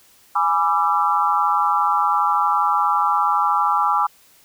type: chord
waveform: sine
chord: E dominant seventh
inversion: first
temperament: equal with one note detuned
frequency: 830.6 / 987.8 / 1174.7 / 1347 Hz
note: G#5 / B5 / D6 / E6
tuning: 0 / 0 / 0 / +37 cents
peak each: -21 / -22 / -19 / -23 dBFS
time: 0.35-4.07 s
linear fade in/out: 10 ms
effects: white hiss -53 dBFS RMS until 4.44 s